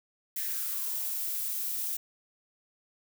violet noise with high-pass filter sweep, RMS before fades -33 dBFS, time 0.36-1.97 s, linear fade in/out 5 ms, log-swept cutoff 1900 to 250 Hz, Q 4.2, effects none

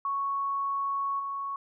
sine tone with level steps, 1108.7 Hz, C#6, in tune, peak -27 / -31 dBFS, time 0.05-1.56 s, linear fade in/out 2 ms, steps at 1.19 s, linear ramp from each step 10 ms, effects none

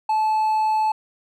triangle tone with hard clipping, 868 Hz, A5, 24 cents flat, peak -18 dBFS, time 0.09-0.92 s, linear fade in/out 5 ms, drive 5 dB, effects none

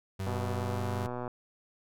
35% pulse tone with pitch glide, 95.9 to 98.43 Hz, G2 to G2, -37 to +8 cents, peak -31 dBFS, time 0.19-1.07 s, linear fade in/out 10 ms, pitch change +45 cents, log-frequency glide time 0.53-0.92 s
click train, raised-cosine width 1 ms, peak -23 dBFS, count 125, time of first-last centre 0.27-1.278 s, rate 123 Hz
effects none

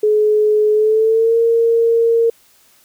sine tone with pitch glide, 425 to 460.8 Hz, G#4 to A#4, +40 to -20 cents, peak -10 dBFS, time 0.03-2.3 s, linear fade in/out 5 ms, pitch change +140 cents, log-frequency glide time 0.73-1.37 s, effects white hiss -52 dBFS RMS until 2.84 s

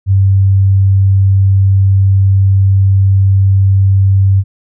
sine tone, 97.1 Hz, G2, 16 cents flat, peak -5 dBFS, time 0.06-4.44 s, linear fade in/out 50 ms, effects none

